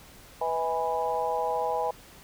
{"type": "harmonic tone with a mistuned harmonic", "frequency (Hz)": 164.81, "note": "E3", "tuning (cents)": 0, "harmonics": [3, 4, 5, 6], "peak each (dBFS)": [-31, -32, -29, -33], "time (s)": [0.41, 1.91], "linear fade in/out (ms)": 5, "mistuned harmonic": 4, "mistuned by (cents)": -47, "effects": ["pink hiss -51 dBFS RMS until 2.23 s"]}